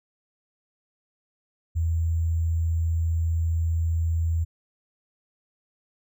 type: tone with sample-and-hold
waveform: sine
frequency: 82.41 Hz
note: E2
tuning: in tune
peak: -21 dBFS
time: 1.75-4.45 s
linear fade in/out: 20 ms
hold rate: 7350 Hz
effects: none